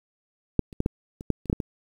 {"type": "clicks", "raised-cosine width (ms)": 3, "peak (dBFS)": [-6, -29, -10, -10, -24, -8, -29, -11, -8, -16], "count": 10, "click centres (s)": [0.593, 0.728, 0.804, 0.861, 1.209, 1.303, 1.457, 1.499, 1.529, 1.602], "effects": ["8-bit"]}